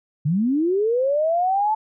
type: linear sweep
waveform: sine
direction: up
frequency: 137.2 to 880 Hz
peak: -17 dBFS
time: 0.25-1.75 s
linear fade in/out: 10 ms
effects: none